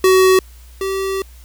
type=tone pair in turn; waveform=square; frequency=375.5 / 386.3 Hz; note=F#4 / G4; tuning=+26 / -25 cents; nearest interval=unison; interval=49 cents; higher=second; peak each=-9 / -19 dBFS; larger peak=first; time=0.04-0.39 / 0.81-1.22 s; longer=second; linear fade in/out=2 ms; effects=added 60 Hz sine -38 dBFS peak until 1.44 s + white hiss -49 dBFS RMS until 1.44 s